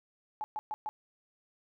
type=tone bursts; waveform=sine; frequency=855 Hz; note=A5; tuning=50 cents flat; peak=-33 dBFS; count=4; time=0.41-0.89 s; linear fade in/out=0 ms; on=30 ms; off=120 ms; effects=none